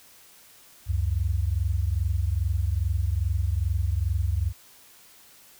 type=tone pair together; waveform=sine; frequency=69.7 / 92.13 Hz; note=C#2 / F#2; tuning=+10 / -7 cents; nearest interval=perfect fourth; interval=483 cents; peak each=-25 dBFS; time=0.86-4.53 s; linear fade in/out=50 ms; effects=white hiss -53 dBFS RMS until 5.59 s